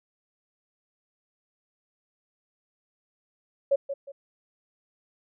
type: tone with echo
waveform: sine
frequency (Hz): 555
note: C#5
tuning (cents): +2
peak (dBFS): -18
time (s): 3.71-3.76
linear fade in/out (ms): 10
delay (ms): 180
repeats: 2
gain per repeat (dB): -10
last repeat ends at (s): 4.12
effects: none